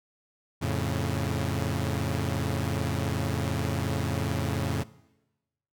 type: chord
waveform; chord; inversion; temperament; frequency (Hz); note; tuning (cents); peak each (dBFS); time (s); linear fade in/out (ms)
sawtooth; F augmented; none; equal; 87.31 / 110 / 138.59; F2 / A2 / C#3; 0 / 0 / 0; -27; 0.61-4.84; 20
effects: noise-tail reverb RT60 1.0 s tail -20 dB re dry